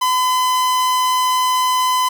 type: tone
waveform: 45% pulse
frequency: 1013 Hz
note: B5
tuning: 44 cents sharp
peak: -14 dBFS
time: 0.01-2.09 s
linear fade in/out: 10 ms
effects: none